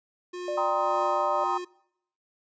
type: tone with tremolo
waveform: square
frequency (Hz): 357.9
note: F4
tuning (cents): +42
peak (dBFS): -33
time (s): 0.33-1.65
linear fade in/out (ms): 10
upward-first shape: triangle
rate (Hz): 1.8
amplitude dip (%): 55
type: tone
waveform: sine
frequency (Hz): 594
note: D5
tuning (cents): +20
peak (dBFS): -28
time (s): 0.48-1.44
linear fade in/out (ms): 2
type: chord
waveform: sine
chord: C minor seventh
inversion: second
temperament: just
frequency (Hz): 784.9 / 941.9 / 1046.5 / 1255.8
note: G5 / Bb5 / C6 / Eb6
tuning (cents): +2 / +18 / 0 / +16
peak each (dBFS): -30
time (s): 0.57-1.58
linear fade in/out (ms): 10
effects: noise-tail reverb RT60 0.7 s tail -23 dB re dry + resampled to 16000 Hz